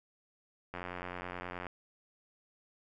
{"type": "click train", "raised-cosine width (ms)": 0.5, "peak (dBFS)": -25, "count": 84, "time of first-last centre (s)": [0.74, 1.667], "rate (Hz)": 89.5, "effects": []}